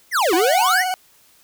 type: exponential two-way sweep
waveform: square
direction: down then up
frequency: 2183 to 315 to 2183 Hz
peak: -16 dBFS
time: 0.11-0.85 s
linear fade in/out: 50 ms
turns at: 0.34 s
type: high-pass noise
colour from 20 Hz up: white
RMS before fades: -34 dBFS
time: 0.22-0.74 s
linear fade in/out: 2 ms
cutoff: 2900 Hz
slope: 96 dB/octave
type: tone with vibrato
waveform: 40% pulse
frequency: 740 Hz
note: F#5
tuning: in tune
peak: -19 dBFS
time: 0.33-0.94 s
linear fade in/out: 0 ms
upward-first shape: triangle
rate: 19 Hz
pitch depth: 40 cents each way
effects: white hiss -54 dBFS RMS until 1.43 s